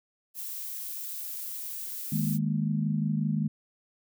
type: noise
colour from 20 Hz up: violet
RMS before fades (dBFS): -37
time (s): 0.34-2.39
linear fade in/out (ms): 50
type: chord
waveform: sine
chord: D# suspended fourth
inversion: none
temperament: equal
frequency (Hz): 155.56 / 207.7 / 233.1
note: D#3 / G#3 / A#3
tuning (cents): 0 / 0 / 0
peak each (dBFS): -28 / -29 / -33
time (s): 2.12-3.48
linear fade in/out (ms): 5
effects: none